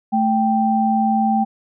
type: tone pair together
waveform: sine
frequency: 220 / 784 Hz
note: A3 / G5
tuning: 0 / 0 cents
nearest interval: octave + minor seventh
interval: 2200 cents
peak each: -17 dBFS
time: 0.12-1.45 s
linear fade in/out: 20 ms
effects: none